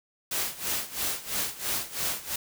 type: noise with tremolo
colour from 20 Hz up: white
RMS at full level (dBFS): -28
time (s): 0.31-2.36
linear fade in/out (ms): 5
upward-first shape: sine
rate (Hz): 3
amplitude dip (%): 85
effects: none